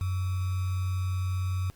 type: tone with sample-and-hold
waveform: sine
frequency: 92.5 Hz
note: F#2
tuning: in tune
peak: -26 dBFS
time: 0.01-1.7 s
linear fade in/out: 0 ms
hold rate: 1225 Hz
effects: pink hiss -61 dBFS RMS until 1.75 s + Opus 48 kbps